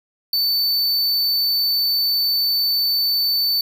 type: tone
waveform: square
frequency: 4523 Hz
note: C#8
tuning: 34 cents sharp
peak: -17 dBFS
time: 0.33-3.61 s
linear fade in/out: 2 ms
effects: 8-bit